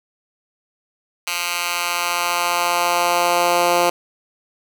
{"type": "tone with high-pass filter sweep", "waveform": "10% pulse", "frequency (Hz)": 174.61, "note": "F3", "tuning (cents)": 0, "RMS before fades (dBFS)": -19, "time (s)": [1.27, 3.9], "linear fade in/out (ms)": 5, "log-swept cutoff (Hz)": [2000, 450], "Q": 1, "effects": []}